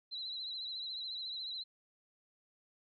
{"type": "tone with vibrato", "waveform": "sine", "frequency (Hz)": 3986, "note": "B7", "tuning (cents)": 15, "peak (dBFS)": -39, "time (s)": [0.11, 1.64], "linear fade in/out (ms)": 20, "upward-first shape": "triangle", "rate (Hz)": 14, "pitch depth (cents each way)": 74, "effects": []}